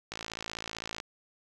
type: click train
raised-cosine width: 0.2 ms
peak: -19 dBFS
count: 50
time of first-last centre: 0.12-1.001 s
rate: 55.6 Hz
effects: none